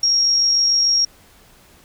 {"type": "tone with amplitude modulation", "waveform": "sine", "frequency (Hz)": 5588, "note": "F8", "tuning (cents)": 0, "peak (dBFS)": -12, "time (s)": [0.03, 1.05], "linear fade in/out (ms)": 5, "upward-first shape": "sine", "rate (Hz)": 46.7, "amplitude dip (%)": 25, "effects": ["pink hiss -50 dBFS RMS until 1.84 s"]}